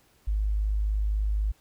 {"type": "tone", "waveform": "sine", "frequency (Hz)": 51.91, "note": "G#1", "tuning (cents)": 0, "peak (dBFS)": -23, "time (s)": [0.27, 1.52], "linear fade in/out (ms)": 10, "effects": ["pink hiss -63 dBFS RMS until 1.6 s"]}